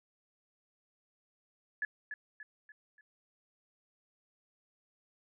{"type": "tone with echo", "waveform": "sine", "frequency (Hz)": 1709, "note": "G#6", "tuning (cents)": 49, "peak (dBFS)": -31, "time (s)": [1.82, 1.85], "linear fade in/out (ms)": 2, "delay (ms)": 290, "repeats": 4, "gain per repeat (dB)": -7, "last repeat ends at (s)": 3.01, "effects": []}